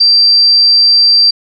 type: tone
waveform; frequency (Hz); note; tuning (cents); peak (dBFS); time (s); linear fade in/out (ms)
sine; 4699; D8; 0; -4; 0-1.31; 10
effects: none